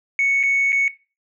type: tone with dropouts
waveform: sine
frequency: 2217 Hz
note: C#7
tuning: in tune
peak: -14 dBFS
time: 0.19-0.88 s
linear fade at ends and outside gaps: 1 ms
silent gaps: 0.43-0.435 / 0.721-0.728 s
effects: noise-tail reverb RT60 0.3 s tail -18 dB re dry + tanh soft clip ceiling -12 dBFS